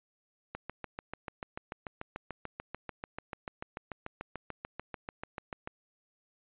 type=click train; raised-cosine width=0.5 ms; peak=-23 dBFS; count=36; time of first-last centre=0.55-5.674 s; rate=6.83 Hz; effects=resampled to 8000 Hz